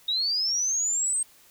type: linear sweep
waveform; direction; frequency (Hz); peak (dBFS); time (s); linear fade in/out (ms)
sine; up; 3729 to 8460; -23; 0.08-1.23; 5
effects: white hiss -56 dBFS RMS until 1.5 s